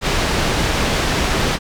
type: low-pass noise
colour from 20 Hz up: pink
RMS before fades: -18 dBFS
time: 0.01-1.59 s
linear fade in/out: 50 ms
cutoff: 5600 Hz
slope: 12 dB/octave
effects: none